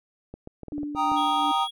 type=clicks; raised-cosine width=2 ms; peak=-25 dBFS; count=9; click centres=0.34 / 0.474 / 0.633 / 0.683 / 0.722 / 0.781 / 0.832 / 0.949 / 1.118 s
type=tone with tremolo; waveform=sine; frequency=293.7 Hz; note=D4; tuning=in tune; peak=-27 dBFS; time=0.72-1.52 s; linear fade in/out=10 ms; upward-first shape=triangle; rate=2.8 Hz; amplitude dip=55%
type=chord; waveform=triangle; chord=Eb major; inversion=first; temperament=equal; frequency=784 / 932.3 / 1244.5 Hz; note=G5 / Bb5 / Eb6; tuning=0 / 0 / 0 cents; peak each=-24 dBFS; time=0.95-1.68 s; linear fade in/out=50 ms
type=tone; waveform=triangle; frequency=3322 Hz; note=G#7; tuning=in tune; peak=-30 dBFS; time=1.16-1.71 s; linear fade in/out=20 ms
effects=none